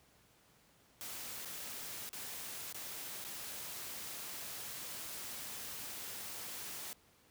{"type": "noise with dropouts", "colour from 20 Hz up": "white", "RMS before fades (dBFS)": -45, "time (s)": [1.01, 6.93], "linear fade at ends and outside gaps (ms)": 0, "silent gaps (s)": [[1.449, 1.456], [2.091, 2.13], [2.726, 2.745], [3.241, 3.248]], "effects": ["pink hiss -67 dBFS RMS until 7.3 s", "high-pass 60 Hz 12 dB/octave"]}